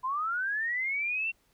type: linear sweep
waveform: sine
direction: up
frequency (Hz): 996 to 2734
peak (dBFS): -28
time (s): 0.03-1.32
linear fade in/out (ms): 20
effects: pink hiss -69 dBFS RMS until 1.53 s